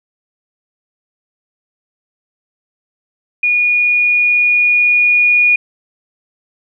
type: tone with level ramp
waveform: sine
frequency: 2446 Hz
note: D#7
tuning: 30 cents flat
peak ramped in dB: -10 to -7 dBFS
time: 3.43-5.56 s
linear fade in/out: 5 ms
effects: none